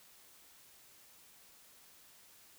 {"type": "silence", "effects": ["white hiss -61 dBFS RMS until 2.58 s"]}